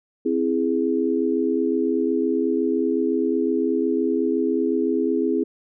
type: chord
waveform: sine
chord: C augmented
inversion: none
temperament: equal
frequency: 261.6 / 329.6 / 415.3 Hz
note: C4 / E4 / G#4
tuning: 0 / 0 / 0 cents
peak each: -23 dBFS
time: 0.25-5.44 s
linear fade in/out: 10 ms
effects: none